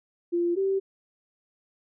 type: tone pair in turn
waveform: sine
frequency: 345.6 / 387.9 Hz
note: F4 / G4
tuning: -18 / -18 cents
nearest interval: major second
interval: 200 cents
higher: second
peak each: -22 dBFS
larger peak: neither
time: 0.32-0.56 / 0.56-0.8 s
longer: neither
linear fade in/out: 20 ms
effects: none